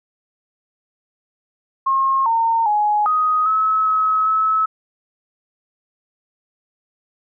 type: tone with pitch steps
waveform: sine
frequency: 1075 / 913 / 838 / 1252 / 1291 / 1283 / 1296 Hz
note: C6 / A#5 / G#5 / D#6 / E6 / E6 / E6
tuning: +47 / -36 / +15 / +10 / -37 / -47 / -30 cents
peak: -14 dBFS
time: 1.86-4.66 s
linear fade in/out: 10 ms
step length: 400 ms
effects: none